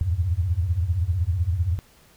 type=tone cluster; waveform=sine; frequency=77.7 / 87.7 / 103.3 Hz; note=D#2 / F2 / G#2; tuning=-2 / +8 / -9 cents; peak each=-27 / -22 / -28 dBFS; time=0.01-1.79 s; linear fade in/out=0 ms; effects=pink hiss -55 dBFS RMS until 2.16 s